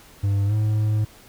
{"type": "tone with pitch glide", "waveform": "triangle", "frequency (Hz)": [100, 107.18], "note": ["G2", "A2"], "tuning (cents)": [35, -45], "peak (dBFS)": -16, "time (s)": [0.23, 1.05], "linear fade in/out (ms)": 10, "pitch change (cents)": 120, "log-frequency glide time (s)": [0.46, 0.54], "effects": ["pink hiss -49 dBFS RMS until 1.28 s"]}